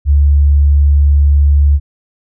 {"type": "tone", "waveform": "sine", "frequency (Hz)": 71.8, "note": "D2", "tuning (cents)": -39, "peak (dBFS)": -5, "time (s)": [0.05, 1.8], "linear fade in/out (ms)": 50, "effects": []}